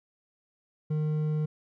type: tone with hard clipping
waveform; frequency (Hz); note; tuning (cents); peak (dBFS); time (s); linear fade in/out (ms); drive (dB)
triangle; 153.1; D#3; -28; -27; 0.9-1.46; 10; 9
effects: none